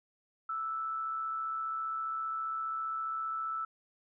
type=tone with amplitude modulation; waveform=sine; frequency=1318.5 Hz; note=E6; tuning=in tune; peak=-31 dBFS; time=0.49-3.65 s; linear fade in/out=5 ms; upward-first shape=sine; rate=135 Hz; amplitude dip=40%; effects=none